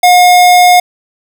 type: tone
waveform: square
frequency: 718 Hz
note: F5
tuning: 48 cents sharp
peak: -3 dBFS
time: 0.03-0.8 s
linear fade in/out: 5 ms
effects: none